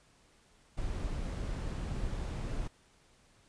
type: noise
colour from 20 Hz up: brown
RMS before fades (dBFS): -36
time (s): 0.77-2.68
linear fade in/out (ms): 10
effects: pink hiss -65 dBFS RMS until 3.48 s + resampled to 22050 Hz